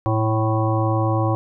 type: harmonic tone with a mistuned harmonic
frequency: 110 Hz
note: A2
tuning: in tune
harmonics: 1 / 3 / 5 / 7 / 9 / 10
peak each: -19 / -24 / -26 / -27 / -29 / -29 dBFS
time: 0.06-1.35 s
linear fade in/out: 0 ms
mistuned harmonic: 1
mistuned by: +23 cents
effects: none